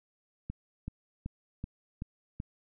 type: click train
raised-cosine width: 5 ms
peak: -24 dBFS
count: 6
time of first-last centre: 0.5-2.401 s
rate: 2.63 Hz
effects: none